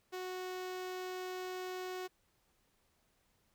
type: tone with notch filter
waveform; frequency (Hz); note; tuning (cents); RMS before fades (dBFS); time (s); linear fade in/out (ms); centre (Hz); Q
sawtooth; 368.3; F#4; -8; -42; 0.12-2.08; 20; 10000; 1.6
effects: pink hiss -75 dBFS RMS until 3.54 s